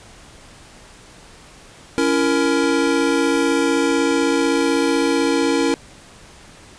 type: chord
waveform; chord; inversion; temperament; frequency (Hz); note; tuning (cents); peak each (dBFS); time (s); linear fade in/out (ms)
square; A# diminished; first; just; 279.7 / 335.6 / 466.2; C#4 / E4 / A#4; +16 / +31 / 0; -20 / -21 / -21; 1.98-5.74; 0
effects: pink hiss -44 dBFS RMS until 6.78 s + resampled to 22050 Hz